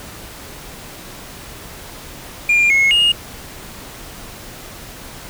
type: tone with pitch steps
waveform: sine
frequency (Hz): 2401 / 2173 / 2852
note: D7 / C#7 / F7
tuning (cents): +38 / -35 / +36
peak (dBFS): -8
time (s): 2.49-3.12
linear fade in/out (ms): 5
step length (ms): 210
effects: tanh soft clip ceiling -9 dBFS + pink hiss -35 dBFS RMS until 5.29 s